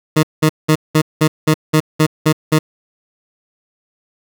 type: tone bursts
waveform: 20% pulse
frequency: 155.56 Hz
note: D#3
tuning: in tune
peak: -4 dBFS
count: 10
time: 0.16-2.59 s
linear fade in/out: 10 ms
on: 72 ms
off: 190 ms
effects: none